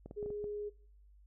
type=clicks; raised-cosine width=2 ms; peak=-33 dBFS; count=6; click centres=0.06 / 0.111 / 0.228 / 0.261 / 0.304 / 0.442 s
type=tone; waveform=sine; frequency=415.3 Hz; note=G#4; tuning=in tune; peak=-37 dBFS; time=0.16-0.7 s; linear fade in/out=20 ms
effects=noise-tail reverb RT60 0.6 s tail -23 dB re dry + added 50 Hz sine -58 dBFS peak until 1.26 s